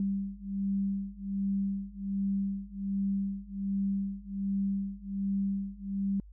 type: beating tone pair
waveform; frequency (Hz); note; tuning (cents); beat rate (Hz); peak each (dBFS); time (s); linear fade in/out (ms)
sine; 196 / 197.3; G3 / G3; 0 / +11; 1.3; -33 / -32; 0-6.2; 2
effects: added 50 Hz sine -48 dBFS peak until 6.32 s